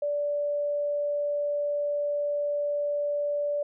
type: tone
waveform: sine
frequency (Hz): 582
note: D5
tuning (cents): -16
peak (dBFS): -25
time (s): 0.02-3.63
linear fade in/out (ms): 5
effects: none